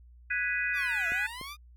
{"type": "chord", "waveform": "sine", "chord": "G# minor seventh", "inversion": "third", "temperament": "equal", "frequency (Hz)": [1480, 1661.2, 1975.5, 2489], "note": ["F#6", "G#6", "B6", "D#7"], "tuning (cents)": [0, 0, 0, 0], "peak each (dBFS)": -33, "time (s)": [0.3, 1.27], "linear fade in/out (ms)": 10}
{"type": "linear two-way sweep", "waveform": "15% pulse", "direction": "down then up", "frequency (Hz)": [1234, 659.3, 1234], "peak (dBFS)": -33, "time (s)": [0.73, 1.57], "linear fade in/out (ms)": 50, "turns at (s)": 1.08}
{"type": "clicks", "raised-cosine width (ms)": 2, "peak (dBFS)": -30, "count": 2, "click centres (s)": [1.12, 1.413]}
{"effects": ["added 60 Hz sine -51 dBFS peak until 1.76 s"]}